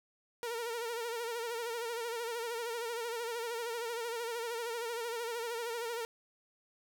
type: tone with vibrato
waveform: sawtooth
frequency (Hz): 466.2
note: A#4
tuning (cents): 0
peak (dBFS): -32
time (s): 0.43-6.05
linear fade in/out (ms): 0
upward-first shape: sine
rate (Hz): 13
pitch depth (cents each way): 64
effects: none